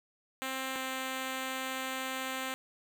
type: tone pair in turn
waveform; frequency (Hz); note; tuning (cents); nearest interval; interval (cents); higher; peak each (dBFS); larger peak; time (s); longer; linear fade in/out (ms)
5% pulse; 263.5 / 262; C4 / C4; +12 / +2; unison; 10; first; -23; neither; 0.42-0.76 / 0.76-2.54; second; 0
effects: none